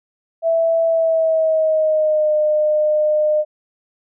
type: tone with pitch glide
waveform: sine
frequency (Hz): 659.3 to 608.1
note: E5 to D#5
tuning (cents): 0 to -40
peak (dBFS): -13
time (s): 0.42-3.45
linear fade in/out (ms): 50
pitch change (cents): -140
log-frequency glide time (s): 0.86-2.34
effects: none